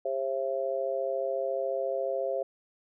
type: harmonic tone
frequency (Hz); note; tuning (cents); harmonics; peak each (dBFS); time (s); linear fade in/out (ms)
134.1; C3; +43; 3 / 4 / 5; -35 / -30 / -33; 0.05-2.43; 5
effects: none